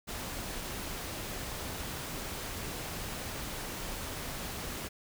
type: noise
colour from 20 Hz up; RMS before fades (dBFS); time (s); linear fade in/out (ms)
pink; -39; 0.07-4.89; 20
effects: none